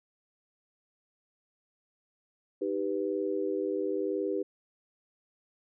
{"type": "chord", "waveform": "sine", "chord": "Eb augmented", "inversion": "none", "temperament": "equal", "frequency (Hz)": [311.1, 392, 493.9], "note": ["Eb4", "G4", "B4"], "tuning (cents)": [0, 0, 0], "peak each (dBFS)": [-34, -31, -34], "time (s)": [2.61, 4.43], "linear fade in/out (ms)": 10, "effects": []}